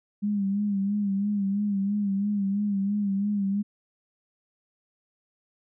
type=tone with vibrato; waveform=sine; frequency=201.3 Hz; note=G3; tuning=46 cents sharp; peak=-23 dBFS; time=0.22-3.63 s; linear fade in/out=20 ms; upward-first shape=sine; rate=3 Hz; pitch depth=59 cents each way; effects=none